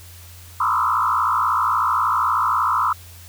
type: tone with frequency modulation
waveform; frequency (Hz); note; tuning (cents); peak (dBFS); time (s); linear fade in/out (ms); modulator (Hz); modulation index
sine; 1159; D6; -23; -16; 0.6-2.93; 5; 56.4; 3.4
effects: added 87 Hz sine -41 dBFS peak until 3.28 s + white hiss -45 dBFS RMS until 3.28 s